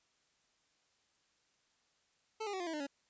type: tone with pitch steps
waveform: 25% pulse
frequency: 438.9 / 407.1 / 377.7 / 350.4 / 325 / 301.5 / 279.7 Hz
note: A4 / G#4 / F#4 / F4 / E4 / D4 / C#4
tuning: -4 / -35 / +36 / +6 / -24 / +46 / +16 cents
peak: -34 dBFS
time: 2.4-2.869 s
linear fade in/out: 10 ms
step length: 67 ms
effects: white hiss -75 dBFS RMS until 3.09 s + resampled to 16000 Hz